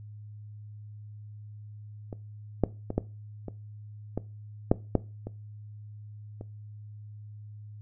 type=clicks; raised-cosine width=2 ms; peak=-24 / -8 / -18 / -11 / -22 / -16 / -6 / -8 / -23 / -27 dBFS; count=10; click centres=2.128 / 2.637 / 2.904 / 2.98 / 3.483 / 4.176 / 4.715 / 4.953 / 5.27 / 6.411 s; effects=noise-tail reverb RT60 0.3 s tail -19 dB re dry + added 105 Hz sine -42 dBFS peak until 7.81 s